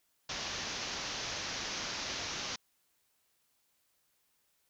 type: low-pass noise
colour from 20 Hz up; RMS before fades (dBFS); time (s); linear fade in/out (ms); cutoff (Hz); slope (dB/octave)
white; -39; 0.29-2.56; 5; 6500; 96
effects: white hiss -75 dBFS RMS until 4.69 s